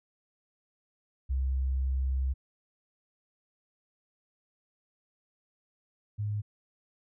sine tone pair in turn, 65.8 / 104.45 Hz, C2 / G#2, +10 / +10 cents, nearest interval minor sixth, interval 800 cents, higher second, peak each -26 / -29 dBFS, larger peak first, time 1.29-2.34 / 6.18-6.42 s, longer first, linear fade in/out 20 ms, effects none

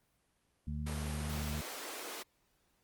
harmonic tone, 74.8 Hz, D2, 32 cents sharp, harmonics 1 / 2 / 3, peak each -38 / -41 / -43 dBFS, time 0.67-1.61 s, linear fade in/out 5 ms
pink high-pass noise, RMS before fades -44 dBFS, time 0.86-2.23 s, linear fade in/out 10 ms, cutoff 330 Hz, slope 24 dB/octave
effects pink hiss -75 dBFS RMS until 2.83 s + Opus 32 kbps

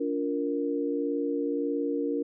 sine chord, Bb major, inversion first, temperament equal with one note detuned, 287.5 / 349.2 / 466.2 Hz, D4 / F4 / Bb4, -37 / 0 / 0 cents, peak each -29 / -34 / -30 dBFS, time 0-2.23 s, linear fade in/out 10 ms, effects none

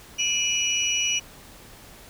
sine tone cluster, 2390 / 2578 / 2922 / 5840 Hz, D7 / E7 / F#7 / F#8, +30 / -39 / -22 / -24 cents, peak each -29 / -32 / -25 / -26 dBFS, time 0.18-1.2 s, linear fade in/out 20 ms, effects pink hiss -47 dBFS RMS until 2.09 s

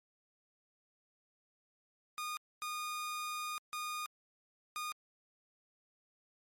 sawtooth tone bursts at uneven times, 1225 Hz, D#6, 27 cents flat, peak -34 dBFS, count 4, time 2.18-2.37 / 2.62-3.58 / 3.73-4.06 / 4.76-4.92 s, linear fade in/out 0 ms, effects MP3 64 kbps

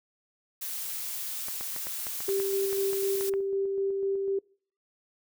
blue noise, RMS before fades -35 dBFS, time 0.61-3.3 s, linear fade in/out 10 ms
clicks, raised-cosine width 0.5 ms, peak -25 dBFS, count 12, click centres 1.484 / 1.61 / 1.763 / 1.869 / 2.068 / 2.205 / 2.291 / 2.4 / 2.729 / 2.932 / 3.21 / 3.338 s
sine tone with tremolo, 392 Hz, G4, in tune, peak -25 dBFS, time 2.28-4.39 s, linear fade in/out 5 ms, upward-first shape square, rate 4 Hz, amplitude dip 25%
effects noise-tail reverb RT60 0.5 s tail -25 dB re dry

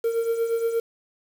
triangle tone with tremolo, 460 Hz, A#4, 23 cents flat, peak -16 dBFS, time 0.04-0.8 s, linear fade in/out 5 ms, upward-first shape triangle, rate 8.5 Hz, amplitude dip 70%, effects tanh soft clip ceiling -13 dBFS + 7-bit

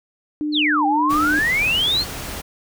sine tone, 300 Hz, D4, 37 cents sharp, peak -20 dBFS, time 0.41-1.39 s, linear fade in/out 0 ms
sine exponential two-way sweep, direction down then up, 4435 to 774 to 4435 Hz, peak -16 dBFS, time 0.52-2.05 s, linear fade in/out 50 ms, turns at 0.86 s
pink noise, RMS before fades -30 dBFS, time 1.09-2.42 s, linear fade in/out 20 ms
effects none

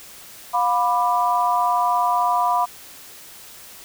sine chord, B diminished, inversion second, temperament just, 711.2 / 987.8 / 1185.3 Hz, F5 / B5 / D6, +31 / 0 / +16 cents, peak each -21 / -19 / -24 dBFS, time 0.53-2.66 s, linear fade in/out 20 ms, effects white hiss -42 dBFS RMS until 3.84 s

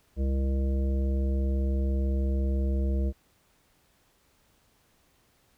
harmonic tone, 67 Hz, C2, 42 cents sharp, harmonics 1 / 3 / 5 / 7 / 9, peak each -24 / -34 / -38 / -41 / -43 dBFS, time 0.16-3.13 s, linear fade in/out 50 ms, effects pink hiss -66 dBFS RMS until 5.57 s

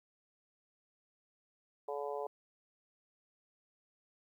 harmonic tone, 143.3 Hz, D3, 42 cents flat, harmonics 3 / 4 / 5 / 6 / 7, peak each -40 / -42 / -44 / -46 / -47 dBFS, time 1.88-2.27 s, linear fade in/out 5 ms, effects 12-bit

